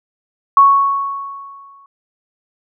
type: tone with exponential decay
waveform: sine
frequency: 1108.7 Hz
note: C#6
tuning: in tune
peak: -3 dBFS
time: 0.57-1.86 s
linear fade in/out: 2 ms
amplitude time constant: 280 ms
effects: none